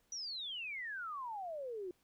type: exponential sweep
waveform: sine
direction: down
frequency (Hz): 5960 to 348.3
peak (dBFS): -40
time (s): 0.12-1.91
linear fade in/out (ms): 2
effects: pink hiss -75 dBFS RMS until 2.03 s